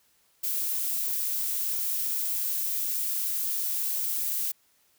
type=noise; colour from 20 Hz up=violet; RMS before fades=-29 dBFS; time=0.43-4.52 s; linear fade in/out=10 ms; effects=white hiss -66 dBFS RMS until 4.98 s